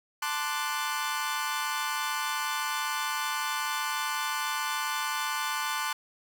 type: chord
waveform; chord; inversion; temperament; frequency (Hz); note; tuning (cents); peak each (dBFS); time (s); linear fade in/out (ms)
sawtooth; D dominant seventh; second; equal with one note detuned; 880 / 1043.5 / 1174.7 / 1480; A5 / C6 / D6 / F#6; 0 / -5 / 0 / 0; -31; 0.22-5.93; 5
effects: none